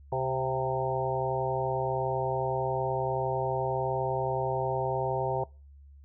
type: harmonic tone with a mistuned harmonic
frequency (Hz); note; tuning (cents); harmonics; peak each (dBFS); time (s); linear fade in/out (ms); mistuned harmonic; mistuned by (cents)
130.81; C3; 0; 1 / 3 / 4 / 5 / 6 / 7; -34 / -34 / -34 / -34 / -34 / -34; 0.12-5.44; 5; 5; +31
effects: noise-tail reverb RT60 0.3 s tail -22 dB re dry + added 70 Hz sine -49 dBFS peak until 6.04 s